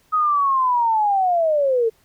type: linear sweep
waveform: sine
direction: down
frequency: 1268 to 437.6 Hz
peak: -15 dBFS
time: 0.12-1.9 s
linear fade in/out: 20 ms
effects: pink hiss -59 dBFS RMS until 2.04 s